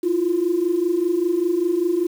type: tone pair together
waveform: sine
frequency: 327.8 / 352.9 Hz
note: E4 / F4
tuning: -10 / +18 cents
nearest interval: minor second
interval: 128 cents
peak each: -22 / -18 dBFS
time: 0.03-2.07 s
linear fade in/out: 10 ms
effects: tanh soft clip ceiling -10 dBFS + 7-bit